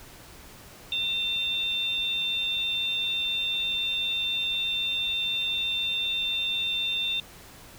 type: tone pair together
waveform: sine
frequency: 2708 / 3598 Hz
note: E7 / A7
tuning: +46 / +38 cents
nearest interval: perfect fourth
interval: 492 cents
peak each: -32 / -26 dBFS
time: 0.92-7.2 s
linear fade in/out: 2 ms
effects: pink hiss -48 dBFS RMS until 7.78 s